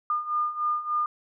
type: beating tone pair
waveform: sine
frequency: 1210 / 1213.4 Hz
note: D#6 / D#6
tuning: -49 / -44 cents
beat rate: 3.4 Hz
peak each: -30 / -26 dBFS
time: 0.1-1.06 s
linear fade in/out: 2 ms
effects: none